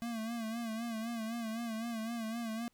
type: tone with vibrato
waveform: square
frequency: 227.6 Hz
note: A#3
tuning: 41 cents flat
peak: -37 dBFS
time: 0.02-2.68 s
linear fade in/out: 0 ms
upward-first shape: sine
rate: 3.9 Hz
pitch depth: 69 cents each way
effects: pink hiss -74 dBFS RMS until 2.73 s